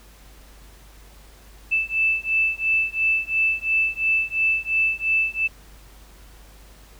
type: beating tone pair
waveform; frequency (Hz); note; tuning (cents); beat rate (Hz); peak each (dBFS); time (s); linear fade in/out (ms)
sine; 2637 / 2639.9; E7 / E7; 0 / +2; 2.9; -22; 1.71-5.48; 20
effects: added 50 Hz sine -46 dBFS peak until 6.99 s + pink hiss -51 dBFS RMS until 6.99 s